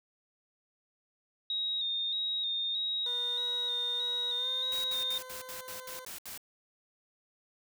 sine tone with vibrato, 3729 Hz, A#7, in tune, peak -30 dBFS, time 1.5-5.18 s, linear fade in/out 2 ms, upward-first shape square, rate 1.6 Hz, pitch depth 34 cents each way
20% pulse tone with pitch glide, 486.7 to 511.5 Hz, B4 to C5, -25 to -39 cents, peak -40 dBFS, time 3.06-6.05 s, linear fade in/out 2 ms, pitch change +86 cents, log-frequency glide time 4.35-4.49 s
white noise bursts, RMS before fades -43 dBFS, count 9, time 4.72-6.376 s, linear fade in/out 0 ms, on 120 ms, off 72 ms
effects none

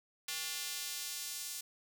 square tone with high-pass filter sweep, 160.1 Hz, D#3, 50 cents sharp, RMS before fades -41 dBFS, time 0.28-1.61 s, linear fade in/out 5 ms, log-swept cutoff 3000 to 5900 Hz, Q 0.77, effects none

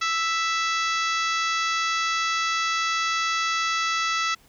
harmonic tone with a mistuned harmonic, 659.3 Hz, E5, in tune, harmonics 2 / 3 / 4 / 5 / 6 / 7 / 8 / 9 / 10, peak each -25 / -29 / -31 / -33 / -35 / -36 / -37 / -38 / -39 dBFS, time 0.01-4.35 s, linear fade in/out 10 ms, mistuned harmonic 5, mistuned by +29 cents, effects pink hiss -57 dBFS RMS until 4.48 s

